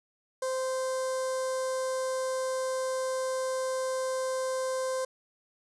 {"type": "tone with notch filter", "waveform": "sawtooth", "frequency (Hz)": 520, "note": "C5", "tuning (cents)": -11, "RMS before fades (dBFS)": -31, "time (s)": [0.42, 5.05], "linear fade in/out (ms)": 5, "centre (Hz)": 2600, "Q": 0.53, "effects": ["resampled to 24000 Hz", "10-bit"]}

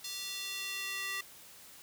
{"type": "tone with high-pass filter sweep", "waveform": "square", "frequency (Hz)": 390.3, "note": "G4", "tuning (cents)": -8, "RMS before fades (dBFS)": -39, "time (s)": [0.04, 1.21], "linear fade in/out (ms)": 5, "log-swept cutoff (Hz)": [4300, 1900], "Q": 1.7, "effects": ["white hiss -54 dBFS RMS until 1.82 s"]}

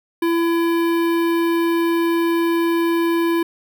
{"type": "tone with notch filter", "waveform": "square", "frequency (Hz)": 336, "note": "E4", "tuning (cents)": 33, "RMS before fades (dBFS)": -18, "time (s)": [0.22, 3.43], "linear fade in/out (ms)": 5, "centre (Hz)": 6600, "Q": 0.54, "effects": []}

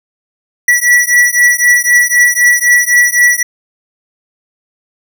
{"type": "beating tone pair", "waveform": "square", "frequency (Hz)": [1945, 1948.9], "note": ["B6", "B6"], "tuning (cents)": [-27, -23], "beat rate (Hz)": 3.9, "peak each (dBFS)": -10, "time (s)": [0.68, 3.43], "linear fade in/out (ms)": 5, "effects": []}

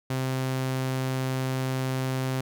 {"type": "tone", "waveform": "sawtooth", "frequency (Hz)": 130.81, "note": "C3", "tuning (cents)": 0, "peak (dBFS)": -22, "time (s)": [0.1, 2.41], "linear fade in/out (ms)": 5, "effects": []}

